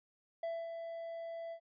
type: tone with ADSR envelope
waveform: triangle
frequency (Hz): 666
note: E5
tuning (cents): +18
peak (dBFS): -33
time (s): 0.43-1.6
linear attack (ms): 4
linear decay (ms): 240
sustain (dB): -6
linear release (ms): 80
effects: resampled to 11025 Hz